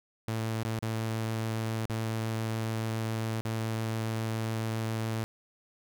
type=tone with dropouts; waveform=sawtooth; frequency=111.6 Hz; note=A2; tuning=25 cents sharp; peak=-26 dBFS; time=0.28-5.24 s; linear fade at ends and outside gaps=0 ms; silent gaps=0.632-0.65 / 0.791-0.825 / 1.857-1.898 / 3.41-3.451 s; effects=none